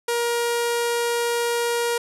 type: tone with low-pass filter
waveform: sawtooth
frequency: 472.9 Hz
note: A#4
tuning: 25 cents sharp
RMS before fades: -23 dBFS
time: 0.08-1.98 s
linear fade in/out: 5 ms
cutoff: 11000 Hz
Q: 1.7
effects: none